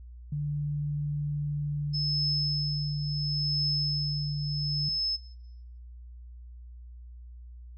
sine tone with pitch glide, 146.83 to 145.48 Hz, D3 to D3, 0 to -16 cents, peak -28 dBFS, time 0.32-4.89 s, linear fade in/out 5 ms, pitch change -16 cents, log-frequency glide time 1.19-4.65 s
sine tone with tremolo, 5210 Hz, E8, 21 cents flat, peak -26 dBFS, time 1.93-5.17 s, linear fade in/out 20 ms, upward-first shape triangle, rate 0.72 Hz, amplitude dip 80%
effects noise-tail reverb RT60 0.8 s tail -17 dB re dry + added 60 Hz sine -43 dBFS peak until 7.77 s

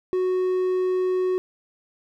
triangle tone, 368.9 Hz, F#4, 5 cents flat, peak -18 dBFS, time 0.13-1.38 s, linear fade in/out 0 ms, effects none

